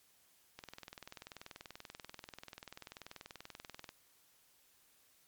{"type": "click train", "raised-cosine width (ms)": 0.2, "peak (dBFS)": -30, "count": 69, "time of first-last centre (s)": [0.59, 3.891], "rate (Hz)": 20.6, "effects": ["white hiss -69 dBFS RMS until 5.27 s", "MP3 96 kbps"]}